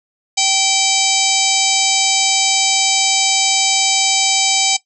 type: harmonic tone with a mistuned harmonic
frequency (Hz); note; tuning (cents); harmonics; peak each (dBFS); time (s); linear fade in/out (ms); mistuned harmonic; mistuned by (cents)
776; G5; -18; 1 / 3 / 4 / 5 / 6 / 7 / 8 / 9 / 10; -21 / -21 / -21 / -21 / -21 / -21 / -21 / -21 / -21; 0.37-4.77; 10; 7; -86
effects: noise-tail reverb RT60 0.1 s tail -18 dB re dry